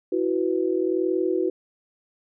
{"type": "chord", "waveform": "sine", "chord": "E suspended second", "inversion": "none", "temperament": "just", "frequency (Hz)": [329.6, 370.8, 494.4], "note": ["E4", "F#4", "B4"], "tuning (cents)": [0, 4, 2], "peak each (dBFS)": [-25, -23, -29], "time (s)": [0.12, 1.5], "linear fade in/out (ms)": 5, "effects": []}